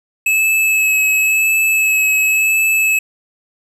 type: tone with vibrato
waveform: square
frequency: 2591 Hz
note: E7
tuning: 30 cents flat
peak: -12 dBFS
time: 0.26-2.99 s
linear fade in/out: 5 ms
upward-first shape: sine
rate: 0.94 Hz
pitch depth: 16 cents each way
effects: none